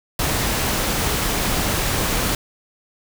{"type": "noise", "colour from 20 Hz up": "pink", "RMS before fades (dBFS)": -21, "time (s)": [0.19, 2.35], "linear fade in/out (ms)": 2, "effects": []}